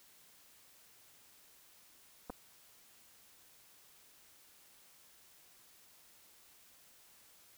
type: clicks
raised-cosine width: 1 ms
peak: -29 dBFS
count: 2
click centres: 2.298 / 2.302 s
effects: white hiss -63 dBFS RMS until 7.57 s